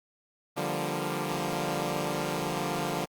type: chord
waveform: 10% pulse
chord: G minor seventh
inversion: second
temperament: equal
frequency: 146.83 / 174.61 / 196 / 233.1 Hz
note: D3 / F3 / G3 / Bb3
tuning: 0 / 0 / 0 / 0 cents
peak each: -25 / -25 / -28 / -30 dBFS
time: 0.56-3.06 s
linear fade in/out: 20 ms
effects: Opus 32 kbps